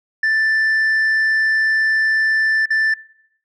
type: tone with dropouts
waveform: sine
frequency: 1766 Hz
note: A6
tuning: 6 cents sharp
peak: -11 dBFS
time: 0.23-2.94 s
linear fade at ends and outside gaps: 5 ms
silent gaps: 2.658-2.704 s
effects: noise-tail reverb RT60 0.8 s tail -24 dB re dry + tanh soft clip ceiling -13 dBFS